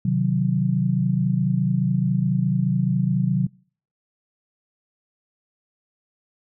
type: chord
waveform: sine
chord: C diminished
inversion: none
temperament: equal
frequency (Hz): 130.81 / 155.56 / 185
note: C3 / Eb3 / Gb3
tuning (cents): 0 / 0 / 0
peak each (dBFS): -22 / -24 / -21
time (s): 0.05-3.47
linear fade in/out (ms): 5
effects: noise-tail reverb RT60 0.5 s tail -26 dB re dry